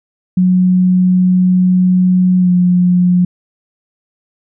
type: tone with pitch glide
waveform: sine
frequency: 182.9 to 179.03 Hz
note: F#3 to F3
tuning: -20 to +43 cents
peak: -7 dBFS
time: 0.37-3.25 s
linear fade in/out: 5 ms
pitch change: -37 cents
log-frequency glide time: 2.39-2.5 s
effects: none